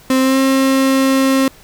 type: tone with pitch glide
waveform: 35% pulse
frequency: 261.6 to 267.4 Hz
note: C4 to C4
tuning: 0 to +38 cents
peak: -9 dBFS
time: 0.1-1.48 s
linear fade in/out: 2 ms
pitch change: +38 cents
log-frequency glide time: 0.2-0.39 s
effects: pink hiss -44 dBFS RMS until 1.63 s